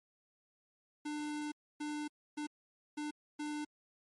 square tone bursts at uneven times, 298.6 Hz, D4, 29 cents sharp, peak -38 dBFS, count 5, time 1.05-1.52 / 1.8-2.08 / 2.37-2.47 / 2.97-3.11 / 3.39-3.65 s, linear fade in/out 10 ms, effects MP3 48 kbps

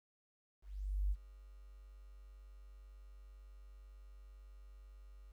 sine tone with ADSR envelope, 49 Hz, G1, in tune, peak -31 dBFS, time 0.62-5.32 s, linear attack 490 ms, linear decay 49 ms, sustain -22 dB, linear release 7 ms, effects 12-bit

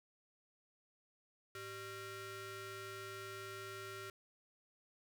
sawtooth ring-modulated tone, 493.9 Hz, B4, in tune, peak -39 dBFS, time 1.55-4.1 s, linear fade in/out 2 ms, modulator 881 Hz, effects none

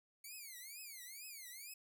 5% pulse tone with vibrato, 2217 Hz, C#7, in tune, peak -40 dBFS, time 0.24-1.74 s, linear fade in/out 5 ms, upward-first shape triangle, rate 2.2 Hz, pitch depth 270 cents each way, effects none

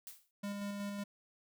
blue noise with exponential decay, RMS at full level -45 dBFS, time 0.07-0.31 s, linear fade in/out 1 ms, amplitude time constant 52 ms
square tone with tremolo, 202.3 Hz, G#3, 45 cents flat, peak -38 dBFS, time 0.43-1.04 s, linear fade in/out 10 ms, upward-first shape square, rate 5.4 Hz, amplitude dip 25%
effects none

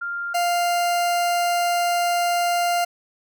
sine / 40% pulse tone pair in turn, 1396.9 / 698.5 Hz, F6 / F5, 0 / 0 cents, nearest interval octave, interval 1200 cents, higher first, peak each -25 / -18 dBFS, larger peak second, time 0.01-0.34 / 0.34-2.85 s, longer second, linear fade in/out 10 ms, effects none

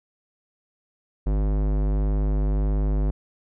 square tone with low-pass filter, 50.8 Hz, G#1, 38 cents flat, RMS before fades -22 dBFS, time 1.26-3.11 s, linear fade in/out 10 ms, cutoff 640 Hz, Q 0.59, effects none

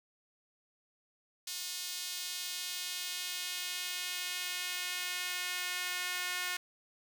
sawtooth tone with high-pass filter sweep, 360.7 Hz, F#4, 44 cents flat, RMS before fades -38 dBFS, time 1.47-6.57 s, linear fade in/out 5 ms, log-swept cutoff 4300 to 1800 Hz, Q 1.2, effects none

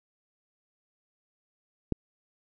click, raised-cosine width 3 ms, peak -13 dBFS, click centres 1.923 s, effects none

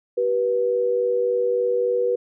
sine tone pair together, 383.5 / 487 Hz, G4 / B4, -38 / -24 cents, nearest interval major third, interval 414 cents, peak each -25 / -19 dBFS, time 0.17-2.16 s, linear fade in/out 10 ms, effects none

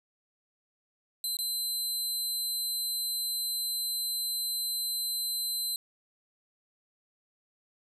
20% pulse tone with dropouts, 4050 Hz, B7, 43 cents sharp, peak -24 dBFS, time 1.24-5.76 s, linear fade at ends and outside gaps 2 ms, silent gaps 1.369-1.388 s, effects none

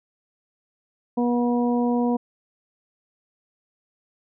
harmonic tone, 241.5 Hz, B3, 39 cents flat, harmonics 1 / 2 / 3 / 4, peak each -20 / -26 / -30 / -32 dBFS, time 1.17-2.17 s, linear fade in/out 10 ms, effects none

